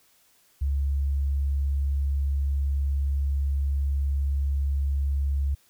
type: tone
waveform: sine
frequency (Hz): 69.6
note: C#2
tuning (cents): +8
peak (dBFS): -22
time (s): 0.61-5.55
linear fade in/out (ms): 10
effects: white hiss -62 dBFS RMS until 5.69 s